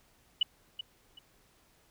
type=tone with echo; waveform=sine; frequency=2960 Hz; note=F#7; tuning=in tune; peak=-22 dBFS; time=0.41-0.43 s; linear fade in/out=5 ms; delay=380 ms; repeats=2; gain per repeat=-12 dB; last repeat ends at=1.19 s; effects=pink hiss -66 dBFS RMS until 1.9 s